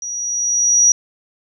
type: tone with level ramp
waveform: sine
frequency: 5790 Hz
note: F#8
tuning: 38 cents flat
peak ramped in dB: -24 to -7 dBFS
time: 0.02-0.92 s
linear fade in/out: 2 ms
effects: none